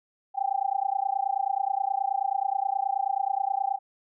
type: tone with amplitude modulation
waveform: sine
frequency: 786 Hz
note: G5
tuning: 4 cents sharp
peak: -20 dBFS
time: 0.34-3.79 s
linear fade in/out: 50 ms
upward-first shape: sine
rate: 29.4 Hz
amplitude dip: 100%
effects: none